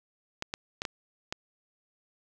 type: clicks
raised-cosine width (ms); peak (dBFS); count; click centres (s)
0.2; -15; 5; 0.424 / 0.539 / 0.819 / 0.852 / 1.325
effects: none